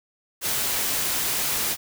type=noise; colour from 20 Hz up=white; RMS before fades=-25 dBFS; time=0.41-1.77 s; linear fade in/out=50 ms; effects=none